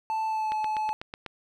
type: tone with pitch glide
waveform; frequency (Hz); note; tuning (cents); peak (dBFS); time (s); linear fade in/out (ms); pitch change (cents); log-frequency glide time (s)
triangle; 880 to 861.9; A5 to A5; 0 to -36; -24; 0.1-0.93; 0; -36; 0.27-0.54
type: click train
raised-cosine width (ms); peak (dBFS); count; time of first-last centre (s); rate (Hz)
0.3; -20; 7; 0.52-1.263; 8.08
effects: none